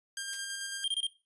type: tone with tremolo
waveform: 10% pulse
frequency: 1600 Hz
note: G6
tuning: 35 cents sharp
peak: -26 dBFS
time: 0.17-0.84 s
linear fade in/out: 2 ms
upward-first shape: square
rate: 9.1 Hz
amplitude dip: 25%
type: noise with exponential decay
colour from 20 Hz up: blue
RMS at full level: -37 dBFS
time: 0.33-0.45 s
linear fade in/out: 0 ms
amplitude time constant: 24 ms
type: tone bursts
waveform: square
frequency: 3194 Hz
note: G7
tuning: 32 cents sharp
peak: -28 dBFS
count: 4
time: 0.84-1.068 s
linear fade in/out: 2 ms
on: 39 ms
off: 24 ms
effects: noise-tail reverb RT60 0.3 s tail -18 dB re dry + resampled to 24000 Hz